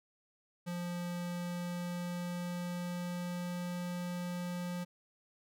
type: tone with pitch glide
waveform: square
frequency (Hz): 175.3 to 176.93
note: F3 to F3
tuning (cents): +7 to +23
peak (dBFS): -37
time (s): 0.66-4.85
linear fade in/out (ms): 20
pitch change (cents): +16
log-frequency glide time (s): 1.06-3.77
effects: none

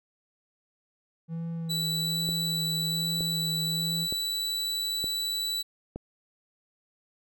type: tone with vibrato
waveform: triangle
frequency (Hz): 163.4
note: E3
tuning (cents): -15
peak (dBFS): -29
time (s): 1.28-4.08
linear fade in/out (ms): 50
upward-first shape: sine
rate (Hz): 1.2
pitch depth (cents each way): 34
type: tone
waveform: 40% pulse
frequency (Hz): 3951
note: B7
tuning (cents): 0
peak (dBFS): -27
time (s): 1.69-5.63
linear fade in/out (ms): 20
type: click train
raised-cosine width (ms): 2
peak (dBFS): -22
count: 5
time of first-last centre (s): 2.29-5.96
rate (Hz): 1.09
effects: none

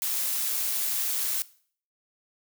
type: noise with amplitude modulation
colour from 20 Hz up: blue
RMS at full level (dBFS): -27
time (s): 0.02-1.42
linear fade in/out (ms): 0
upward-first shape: sine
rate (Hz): 127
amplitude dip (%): 25
effects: noise-tail reverb RT60 0.5 s tail -19 dB re dry

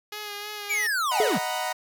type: tone with vibrato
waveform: 5% pulse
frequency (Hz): 415.3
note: G#4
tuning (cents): 0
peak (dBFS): -22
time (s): 0.12-0.87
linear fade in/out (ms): 5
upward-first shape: sine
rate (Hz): 3.2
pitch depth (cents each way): 29
type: linear sweep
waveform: square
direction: down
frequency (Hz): 2391 to 121.3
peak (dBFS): -24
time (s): 0.69-1.39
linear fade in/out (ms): 20
type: chord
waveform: sawtooth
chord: B major seventh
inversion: first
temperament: equal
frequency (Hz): 622.3 / 740 / 932.3 / 987.8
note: D#5 / F#5 / A#5 / B5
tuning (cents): 0 / 0 / 0 / 0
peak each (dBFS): -30 / -26 / -30 / -30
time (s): 1.11-1.73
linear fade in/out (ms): 10
type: tone with exponential decay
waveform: triangle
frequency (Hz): 429.3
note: A4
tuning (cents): -43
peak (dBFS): -16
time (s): 1.2-1.45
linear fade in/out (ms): 2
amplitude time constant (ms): 54
effects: none

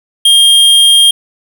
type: tone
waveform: square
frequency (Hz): 3220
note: G7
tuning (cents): +46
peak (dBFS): -4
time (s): 0.25-1.11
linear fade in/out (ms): 5
effects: none

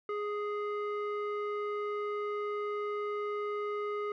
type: tone with low-pass filter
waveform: square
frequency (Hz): 415.3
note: G#4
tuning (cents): 0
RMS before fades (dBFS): -35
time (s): 0.09-4.12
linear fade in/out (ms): 2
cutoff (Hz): 1600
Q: 2.1
effects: none

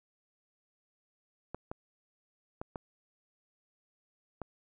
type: clicks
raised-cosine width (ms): 1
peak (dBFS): -24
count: 5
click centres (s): 1.546 / 1.715 / 2.615 / 2.758 / 4.417
effects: none

